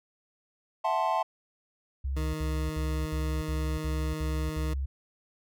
triangle chord, F# half-diminished seventh, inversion third, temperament equal, 659.3 / 740 / 880 / 1046.5 Hz, E5 / F#5 / A5 / C6, 0 / 0 / 0 / 0 cents, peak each -29 / -30 / -27 / -29 dBFS, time 0.84-1.23 s, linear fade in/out 10 ms
sine tone bursts, 67.5 Hz, C#2, 45 cents flat, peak -28 dBFS, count 8, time 2.04-4.86 s, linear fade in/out 10 ms, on 300 ms, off 60 ms
20% pulse tone, 155.56 Hz, D#3, in tune, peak -28 dBFS, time 2.16-4.74 s, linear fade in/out 10 ms
effects none

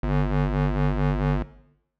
30% pulse ring-modulated tone, 98.5 Hz, G2, 9 cents sharp, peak -14 dBFS, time 0.03-1.43 s, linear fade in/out 5 ms, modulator 47 Hz, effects noise-tail reverb RT60 0.8 s tail -17 dB re dry + low-pass 2000 Hz 12 dB/octave

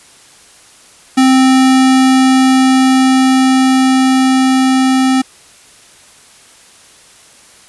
square tone with level ramp, 261.6 Hz, C4, in tune, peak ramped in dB -6 to -9 dBFS, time 1.17-5.22 s, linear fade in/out 10 ms, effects white hiss -42 dBFS RMS until 7.68 s + resampled to 24000 Hz

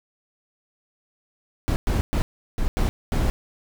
brown noise bursts at uneven times, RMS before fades -21 dBFS, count 6, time 1.68-1.76 / 1.87-2.01 / 2.13-2.22 / 2.58-2.68 / 2.77-2.89 / 3.12-3.3 s, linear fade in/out 0 ms, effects none

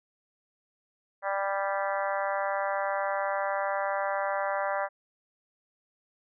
harmonic tone with a mistuned harmonic, 196.9 Hz, G3, 8 cents sharp, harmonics 3 / 4 / 5 / 6 / 7 / 8 / 9 / 10, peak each -31 / -33 / -35 / -37 / -38 / -39 / -40 / -41 dBFS, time 1.22-4.89 s, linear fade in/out 50 ms, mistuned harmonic 9, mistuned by -36 cents, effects none

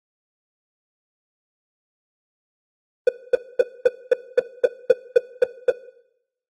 triangle tone bursts, 495.2 Hz, B4, 5 cents sharp, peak -7 dBFS, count 11, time 3.07-5.701 s, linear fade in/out 5 ms, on 21 ms, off 240 ms, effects noise-tail reverb RT60 0.8 s tail -17 dB re dry + AAC 32 kbps

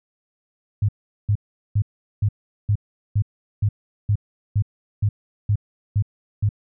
sine tone bursts, 103.4 Hz, G#2, 7 cents flat, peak -15 dBFS, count 13, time 0.82-6.491 s, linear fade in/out 5 ms, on 67 ms, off 400 ms, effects none

